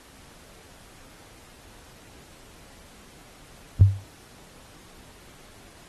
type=tone with exponential decay; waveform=sine; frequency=98 Hz; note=G2; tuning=in tune; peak=-6 dBFS; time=3.81-4.04 s; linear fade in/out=0 ms; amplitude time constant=49 ms; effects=pink hiss -51 dBFS RMS until 5.88 s + AAC 32 kbps